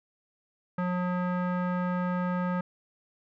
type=tone with low-pass filter; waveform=square; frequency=180 Hz; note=F#3; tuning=47 cents flat; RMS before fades=-29 dBFS; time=0.78-2.61 s; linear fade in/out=5 ms; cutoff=1400 Hz; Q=2.4; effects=none